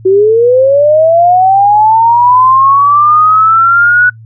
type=linear sweep; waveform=sine; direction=up; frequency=370 to 1482 Hz; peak=-3 dBFS; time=0.05-4.1 s; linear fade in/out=10 ms; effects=noise-tail reverb RT60 0.1 s tail -23 dB re dry + added 112 Hz sine -30 dBFS peak until 4.25 s